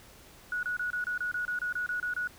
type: tone bursts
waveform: sine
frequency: 1462 Hz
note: F#6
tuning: 21 cents flat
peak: -29 dBFS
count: 13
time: 0.52-2.274 s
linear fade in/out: 2 ms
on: 110 ms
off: 27 ms
effects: pink hiss -54 dBFS RMS until 2.38 s